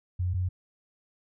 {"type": "tone pair in turn", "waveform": "sine", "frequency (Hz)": [90.3, 91.14], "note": ["F#2", "F#2"], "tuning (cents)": [-42, -26], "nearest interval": "unison", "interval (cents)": 16, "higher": "second", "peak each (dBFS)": -25, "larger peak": "neither", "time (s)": [[0.19, 0.34], [0.34, 0.49]], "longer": "neither", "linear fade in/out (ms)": 10, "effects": []}